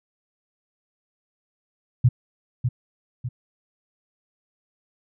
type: tone with echo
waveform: sine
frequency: 123.47 Hz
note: B2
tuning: in tune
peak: -11 dBFS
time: 2.04-2.09 s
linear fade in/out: 10 ms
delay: 600 ms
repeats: 2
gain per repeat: -7 dB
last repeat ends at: 3.29 s
effects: none